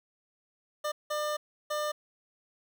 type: tone bursts at uneven times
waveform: 25% pulse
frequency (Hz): 600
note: D5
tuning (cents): +37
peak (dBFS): -26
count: 3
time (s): 0.84-0.92 / 1.1-1.37 / 1.7-1.92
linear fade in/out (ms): 10
effects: 10-bit